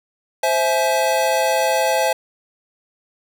square chord, C augmented, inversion none, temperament equal with one note detuned, 523.3 / 659.3 / 846.6 Hz, C5 / E5 / G#5, 0 / 0 / +33 cents, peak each -21 dBFS, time 0.43-2.13 s, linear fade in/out 5 ms, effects none

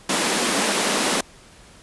pink high-pass noise, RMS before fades -21 dBFS, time 0.09-1.21 s, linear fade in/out 5 ms, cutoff 190 Hz, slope 48 dB/octave, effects pink hiss -48 dBFS RMS until 1.82 s + resampled to 24000 Hz

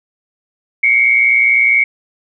sine tone pair together, 2156 / 2276 Hz, C#7 / C#7, -49 / +45 cents, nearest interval minor second, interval 94 cents, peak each -11 dBFS, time 0.83-1.84 s, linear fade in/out 5 ms, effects none

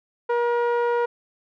sawtooth tone with low-pass filter, 476.6 Hz, A#4, 38 cents sharp, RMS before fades -22 dBFS, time 0.29-1.06 s, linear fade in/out 10 ms, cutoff 1200 Hz, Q 1.1, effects none

